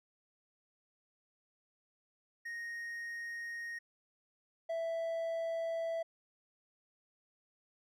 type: tone pair in turn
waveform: triangle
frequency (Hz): 1864.7 / 660.8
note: A#6 / E5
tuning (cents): 0 / +4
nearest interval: octave + tritone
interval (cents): 1796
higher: first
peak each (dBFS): -38 / -32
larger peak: second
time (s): 2.45-3.79 / 4.69-6.03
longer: neither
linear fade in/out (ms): 10
effects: none